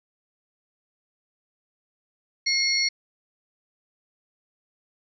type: tone cluster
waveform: sine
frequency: 2140 / 4386 / 5620 Hz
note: C7 / C#8 / F8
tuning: +38 / -19 / +10 cents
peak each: -25 / -23 / -28 dBFS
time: 2.46-2.89 s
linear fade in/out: 10 ms
effects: none